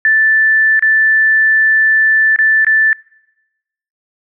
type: tone with dropouts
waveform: sine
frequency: 1760 Hz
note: A6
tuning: in tune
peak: -7 dBFS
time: 0.05-2.93 s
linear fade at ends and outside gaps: 1 ms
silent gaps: 0.794-0.824 / 2.361-2.388 / 2.647-2.667 s
effects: noise-tail reverb RT60 1.0 s tail -25 dB re dry